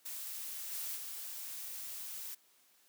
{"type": "noise with level steps", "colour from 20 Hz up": "blue", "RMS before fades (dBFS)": [-43, -40, -44], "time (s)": [0.05, 2.35], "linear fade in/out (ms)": 10, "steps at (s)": [0.71, 0.95], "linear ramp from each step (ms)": 20, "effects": ["white hiss -68 dBFS RMS until 2.88 s", "high-pass 200 Hz 12 dB/octave"]}